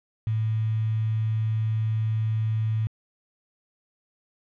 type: tone with quantisation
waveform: sine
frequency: 110 Hz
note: A2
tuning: in tune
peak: -22 dBFS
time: 0.27-2.87 s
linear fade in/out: 0 ms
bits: 7
effects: low-pass 2000 Hz 12 dB/octave